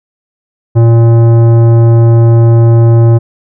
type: tone with tanh clipping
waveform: sine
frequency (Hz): 115.8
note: A#2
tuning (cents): -11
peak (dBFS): -4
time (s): 0.75-3.19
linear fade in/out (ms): 20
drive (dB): 14
effects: none